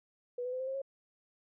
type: tone with pitch steps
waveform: sine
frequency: 489.8 / 500.4 / 511.2 / 522.2 / 533.5 / 545 Hz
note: B4 / B4 / C5 / C5 / C5 / C#5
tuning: -14 / +23 / -40 / -3 / +34 / -29 cents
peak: -34 dBFS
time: 0.38-0.818 s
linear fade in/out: 5 ms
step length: 73 ms
effects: none